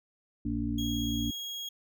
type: harmonic tone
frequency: 57.9 Hz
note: A#1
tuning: 11 cents flat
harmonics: 1 / 2 / 4 / 5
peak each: -36 / -37 / -33 / -33 dBFS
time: 0.45-1.31 s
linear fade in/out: 5 ms
type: tone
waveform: 35% pulse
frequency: 3293 Hz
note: G#7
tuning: 15 cents flat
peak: -34 dBFS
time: 0.78-1.69 s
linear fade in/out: 5 ms
effects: none